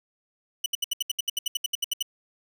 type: tone bursts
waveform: sawtooth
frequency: 2965 Hz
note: F#7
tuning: 3 cents sharp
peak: -20 dBFS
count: 16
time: 0.64-2.026 s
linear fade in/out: 5 ms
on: 21 ms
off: 70 ms
effects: none